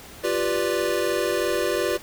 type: chord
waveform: square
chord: G dominant seventh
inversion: third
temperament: equal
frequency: 349.2 / 392 / 493.9 / 587.3 Hz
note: F4 / G4 / B4 / D5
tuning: 0 / 0 / 0 / 0 cents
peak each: -28 dBFS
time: 0.23-1.98 s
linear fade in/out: 20 ms
effects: pink hiss -43 dBFS RMS until 2.02 s